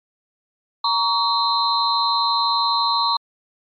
sine tone cluster, 933 / 1133 / 3732 / 4090 Hz, A#5 / C#6 / A#7 / C8, +1 / +37 / +1 / -40 cents, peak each -21 / -21 / -29 / -21 dBFS, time 0.84-3.17 s, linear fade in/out 5 ms, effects MP3 64 kbps

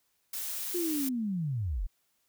blue noise, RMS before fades -36 dBFS, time 0.33-1.09 s, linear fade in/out 5 ms
sine linear sweep, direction down, 361.4 to 30.87 Hz, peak -29 dBFS, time 0.74-1.87 s, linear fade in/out 10 ms
effects white hiss -74 dBFS RMS until 2.28 s

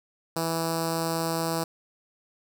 5% pulse tone with notch filter, 164.3 Hz, E3, 5 cents flat, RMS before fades -28 dBFS, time 0.36-1.64 s, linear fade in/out 5 ms, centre 2000 Hz, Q 0.61, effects none

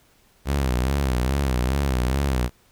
sawtooth tone with vibrato, 65.7 Hz, C2, 8 cents sharp, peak -16 dBFS, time 0.45-2.5 s, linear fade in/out 50 ms, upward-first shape sine, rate 2.4 Hz, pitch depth 130 cents each way, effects pink hiss -59 dBFS RMS until 2.71 s

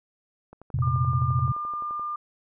click train, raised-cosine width 1 ms, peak -31 dBFS, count 18, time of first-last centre 0.53-1.996 s, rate 11.6 Hz
sine chord, F suspended fourth, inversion none, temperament equal, 87.31 / 116.54 / 130.81 Hz, F2 / Bb2 / C3, 0 / 0 / 0 cents, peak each -28 / -26 / -24 dBFS, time 0.74-1.52 s, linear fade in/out 5 ms
sine tone, 1200 Hz, D6, 37 cents sharp, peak -28 dBFS, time 0.82-2.16 s, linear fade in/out 5 ms
effects none

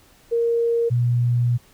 sine tone pair in turn, 466.2 / 120.87 Hz, A#4 / B2, 0 / -37 cents, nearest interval octave + major seventh, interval 2337 cents, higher first, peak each -17 / -16 dBFS, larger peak second, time 0.31-0.9 / 0.9-1.58 s, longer second, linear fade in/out 20 ms, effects pink hiss -54 dBFS RMS until 1.73 s

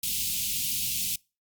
white band-stop noise, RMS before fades -29 dBFS, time 0.03-1.16 s, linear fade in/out 5 ms, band 240 to 2500 Hz, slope 48 dB/octave, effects noise-tail reverb RT60 0.3 s tail -26 dB re dry + Opus 48 kbps

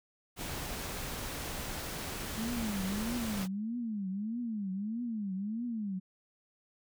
pink noise, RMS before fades -39 dBFS, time 0.36-3.48 s, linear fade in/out 50 ms
sine tone with vibrato, 213.4 Hz, G#3, 47 cents sharp, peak -33 dBFS, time 2.37-6 s, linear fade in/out 20 ms, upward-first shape triangle, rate 1.6 Hz, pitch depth 250 cents each way
effects none

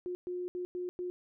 sine tone bursts at uneven times, 358.7 Hz, F4, 46 cents sharp, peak -34 dBFS, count 5, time 0.06-0.15 / 0.27-0.48 / 0.55-0.65 / 0.75-0.89 / 0.99-1.1 s, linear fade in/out 0 ms, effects none

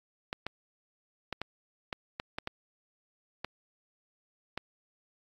clicks, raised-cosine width 0.3 ms, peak -18 dBFS, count 10, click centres 0.329 / 0.466 / 1.327 / 1.416 / 1.928 / 2.199 / 2.385 / 2.474 / 3.446 / 4.576 s, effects AAC 64 kbps

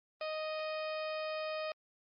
harmonic tone, 622.3 Hz, D#5, in tune, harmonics 1 / 2 / 3 / 4 / 5 / 6 / 7 / 8, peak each -37 / -44 / -50 / -46 / -53 / -55 / -54 / -53 dBFS, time 0.21-1.72 s, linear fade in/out 2 ms, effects Opus 24 kbps

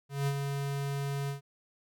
square tone with ADSR envelope, 140 Hz, C#3, 18 cents sharp, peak -27 dBFS, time 0.09-1.41 s, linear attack 180 ms, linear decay 59 ms, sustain -5 dB, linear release 120 ms, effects none

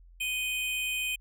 square tone pair together, 2489 / 3111 Hz, D#7 / G7, 0 / -14 cents, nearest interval major third, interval 386 cents, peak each -31 / -36 dBFS, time 0.2-1.16 s, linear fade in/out 10 ms, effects added 43 Hz sine -51 dBFS peak until 1.2 s

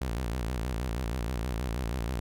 sawtooth tone with vibrato, 60 Hz, B1, 49 cents flat, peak -26 dBFS, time 0.01-2.2 s, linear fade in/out 5 ms, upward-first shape square, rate 6.3 Hz, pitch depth 140 cents each way, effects none

